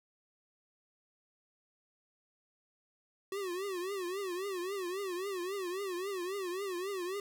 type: tone with vibrato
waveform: square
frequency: 375.6 Hz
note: F#4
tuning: 26 cents sharp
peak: -36 dBFS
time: 3.32-7.2 s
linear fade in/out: 2 ms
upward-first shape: triangle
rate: 3.7 Hz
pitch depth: 160 cents each way
effects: none